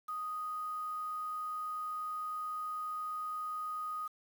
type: tone with quantisation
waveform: sine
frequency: 1244.5 Hz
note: D#6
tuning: in tune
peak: -36 dBFS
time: 0.08-4.08 s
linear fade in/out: 10 ms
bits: 9
effects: none